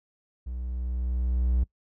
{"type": "tone with level ramp", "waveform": "triangle", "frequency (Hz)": 61.74, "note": "B1", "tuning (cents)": 0, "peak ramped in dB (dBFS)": [-30, -18], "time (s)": [0.46, 1.64], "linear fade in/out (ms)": 10, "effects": ["noise-tail reverb RT60 0.1 s tail -22 dB re dry"]}